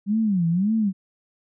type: tone with vibrato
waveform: sine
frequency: 192.6 Hz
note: G3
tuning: 30 cents flat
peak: -18 dBFS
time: 0.06-0.93 s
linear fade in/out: 50 ms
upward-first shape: sine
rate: 1.8 Hz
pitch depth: 260 cents each way
effects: none